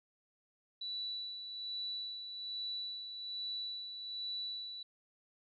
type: tone with tremolo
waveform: sine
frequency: 3951 Hz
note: B7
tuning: in tune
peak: -37 dBFS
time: 0.81-4.83 s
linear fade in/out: 5 ms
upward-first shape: sine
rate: 1.2 Hz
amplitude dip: 50%
effects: none

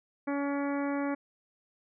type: harmonic tone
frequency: 282.6 Hz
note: C#4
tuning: 34 cents sharp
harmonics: 1 / 2 / 3 / 4 / 5 / 6 / 7 / 8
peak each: -30 / -36 / -40 / -42 / -44 / -46 / -47 / -48 dBFS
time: 0.27-1.15 s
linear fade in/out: 10 ms
effects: none

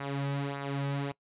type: tone with flanger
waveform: sawtooth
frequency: 140 Hz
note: C#3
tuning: 18 cents sharp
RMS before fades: -33 dBFS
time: 0-1.12 s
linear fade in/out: 5 ms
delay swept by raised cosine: 0.29 to 2.89 ms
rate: 1.7 Hz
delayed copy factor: -0.6
effects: noise-tail reverb RT60 0.1 s tail -22 dB re dry + resampled to 8000 Hz

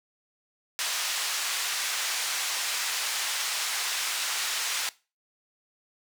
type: band-pass noise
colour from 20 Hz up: white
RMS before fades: -30 dBFS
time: 0.79-4.89 s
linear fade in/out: 0 ms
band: 990 to 6900 Hz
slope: 12 dB/octave
effects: noise-tail reverb RT60 0.3 s tail -20 dB re dry

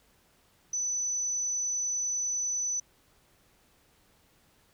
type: tone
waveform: sine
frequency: 5990 Hz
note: F#8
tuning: 20 cents sharp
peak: -28 dBFS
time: 0.73-2.8 s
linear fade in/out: 5 ms
effects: pink hiss -65 dBFS RMS until 4.73 s

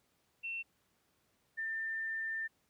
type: tone pair in turn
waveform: sine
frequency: 2700 / 1792.7 Hz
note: E7 / A6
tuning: +41 / +32 cents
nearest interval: perfect fifth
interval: 709 cents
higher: first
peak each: -37 / -35 dBFS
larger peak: second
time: 0.43-0.63 / 1.57-2.48 s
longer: second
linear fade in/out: 20 ms
effects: pink hiss -75 dBFS RMS until 2.69 s + high-pass 80 Hz 12 dB/octave

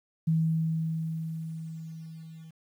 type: tone with level ramp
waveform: sine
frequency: 161.3 Hz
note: E3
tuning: 37 cents flat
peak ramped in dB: -21 to -44 dBFS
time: 0.27-2.51 s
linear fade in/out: 10 ms
effects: 10-bit

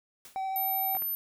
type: noise with exponential decay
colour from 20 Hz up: white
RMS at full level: -46 dBFS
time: 0.25-0.48 s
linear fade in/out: 1 ms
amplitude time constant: 50 ms
type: tone with vibrato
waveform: triangle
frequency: 767 Hz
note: G5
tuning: 38 cents flat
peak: -28 dBFS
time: 0.36-0.97 s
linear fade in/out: 0 ms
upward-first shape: triangle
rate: 13 Hz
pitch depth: 12 cents each way
type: tone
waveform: sine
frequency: 13050 Hz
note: G#9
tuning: 32 cents flat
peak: -29 dBFS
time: 0.56-1.15 s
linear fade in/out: 0 ms
type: clicks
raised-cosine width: 0.5 ms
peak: -28 dBFS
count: 2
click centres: 0.951 / 1.022 s
effects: none

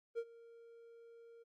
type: tone with ADSR envelope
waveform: triangle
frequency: 464.1 Hz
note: A#4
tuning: 8 cents flat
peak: -33 dBFS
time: 0.15-1.44 s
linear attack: 34 ms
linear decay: 56 ms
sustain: -21 dB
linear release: 21 ms
effects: AAC 48 kbps

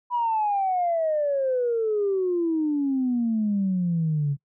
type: exponential sweep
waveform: sine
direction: down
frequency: 987.8 to 138.59 Hz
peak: -20 dBFS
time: 0.1-4.37 s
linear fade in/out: 50 ms
effects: noise-tail reverb RT60 0.1 s tail -24 dB re dry + tanh soft clip ceiling -16 dBFS

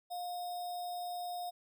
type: tone with sample-and-hold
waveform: sine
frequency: 709 Hz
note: F5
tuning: 26 cents sharp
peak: -37 dBFS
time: 0.1-1.51 s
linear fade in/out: 20 ms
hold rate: 4410 Hz
effects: none

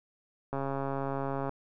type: click train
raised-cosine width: 1 ms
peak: -20 dBFS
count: 133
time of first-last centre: 0.53-1.494 s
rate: 137 Hz
effects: none

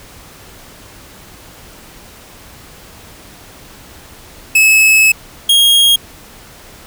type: tone pair in turn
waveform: 45% pulse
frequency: 2589 / 3262 Hz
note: E7 / G#7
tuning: -32 / -32 cents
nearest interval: major third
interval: 400 cents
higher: second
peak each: -6 dBFS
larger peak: neither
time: 4.55-5.12 / 5.49-5.96 s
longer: first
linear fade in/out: 5 ms
effects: pink hiss -38 dBFS RMS until 6.86 s

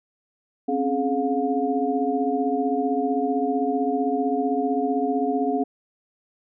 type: tone cluster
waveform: sine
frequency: 260.8 / 276.4 / 423.1 / 713 Hz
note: C4 / C#4 / G#4 / F5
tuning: -5 / -5 / +32 / +36 cents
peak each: -26 dBFS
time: 0.68-5.64 s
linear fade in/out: 10 ms
effects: none

